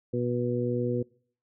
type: harmonic tone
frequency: 121.9 Hz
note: B2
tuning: 22 cents flat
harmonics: 1 / 2 / 3 / 4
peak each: -31 / -31 / -31 / -31 dBFS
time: 0.13-1.03 s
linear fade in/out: 10 ms
effects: noise-tail reverb RT60 0.5 s tail -23 dB re dry